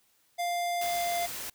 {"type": "tone with pitch glide", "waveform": "square", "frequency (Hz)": [698.5, 694.1], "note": ["F5", "F5"], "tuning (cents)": [0, -11], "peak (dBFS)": -29, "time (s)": [0.38, 1.27], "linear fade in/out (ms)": 20, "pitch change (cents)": -11, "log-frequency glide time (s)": [0.77, 1.15]}
{"type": "noise", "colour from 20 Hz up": "white", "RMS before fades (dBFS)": -38, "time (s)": [0.81, 1.5], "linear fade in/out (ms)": 5}
{"effects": ["white hiss -68 dBFS RMS until 1.54 s"]}